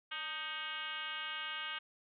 sine tone with frequency modulation, 2217 Hz, C#7, in tune, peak -38 dBFS, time 0.11-1.79 s, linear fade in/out 10 ms, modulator 327 Hz, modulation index 3.3, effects none

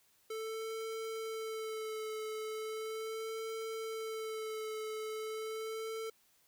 square tone with vibrato, 440 Hz, A4, in tune, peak -39 dBFS, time 0.3-6.1 s, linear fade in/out 5 ms, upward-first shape sine, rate 0.38 Hz, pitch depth 23 cents each way, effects white hiss -70 dBFS RMS until 6.47 s

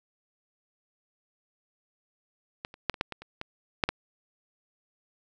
clicks, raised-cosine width 0.3 ms, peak -18 / -30 / -8 / -25 / -10 / -20 / -28 / -19 / -6 / -10 dBFS, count 10, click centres 2.649 / 2.741 / 2.897 / 2.942 / 3.011 / 3.123 / 3.22 / 3.414 / 3.838 / 3.89 s, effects none

